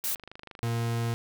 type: noise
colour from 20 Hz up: blue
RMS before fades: -30 dBFS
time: 0.04-0.15 s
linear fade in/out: 2 ms
type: click train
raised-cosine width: 0.3 ms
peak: -27 dBFS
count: 17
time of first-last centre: 0.04-0.67 s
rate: 25.4 Hz
type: tone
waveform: 40% pulse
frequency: 116.5 Hz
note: A#2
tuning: 1 cent flat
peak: -26 dBFS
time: 0.63-1.14 s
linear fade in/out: 0 ms
effects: none